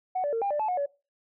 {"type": "tone with pitch steps", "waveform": "sine", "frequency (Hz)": [742, 580, 456.5, 800, 591, 865, 726, 568], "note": ["F#5", "D5", "A#4", "G5", "D5", "A5", "F#5", "C#5"], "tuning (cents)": [5, -22, -36, 35, 11, -30, -33, 42], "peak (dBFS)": -24, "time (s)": [0.15, 0.862], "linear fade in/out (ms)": 10, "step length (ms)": 89, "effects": ["noise-tail reverb RT60 0.3 s tail -22 dB re dry", "tanh soft clip ceiling -21 dBFS"]}